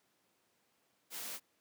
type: noise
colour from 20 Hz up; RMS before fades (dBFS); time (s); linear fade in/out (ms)
white; -43; 1.1-1.4; 50
effects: pink hiss -75 dBFS RMS until 1.6 s + high-pass 200 Hz 12 dB/octave